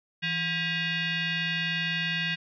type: tone with frequency modulation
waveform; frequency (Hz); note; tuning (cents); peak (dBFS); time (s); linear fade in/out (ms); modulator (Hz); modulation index
sine; 165.5; E3; +7; -26; 0.22-2.36; 20; 889; 3.7
effects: none